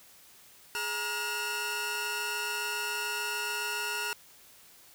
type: tone cluster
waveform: sawtooth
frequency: 419.1 / 945 / 1431 / 2688 Hz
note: G#4 / A#5 / F6 / E7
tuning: +16 / +23 / +42 / +33 cents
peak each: -38 / -35 / -31 / -33 dBFS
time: 0.75-4.13 s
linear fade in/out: 0 ms
effects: white hiss -56 dBFS RMS until 4.94 s